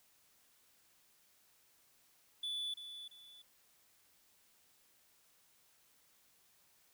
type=tone with echo; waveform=triangle; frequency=3465 Hz; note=A7; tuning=27 cents flat; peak=-36 dBFS; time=2.43-2.74 s; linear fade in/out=5 ms; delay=340 ms; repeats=2; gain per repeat=-9 dB; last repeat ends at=3.42 s; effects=white hiss -70 dBFS RMS until 6.93 s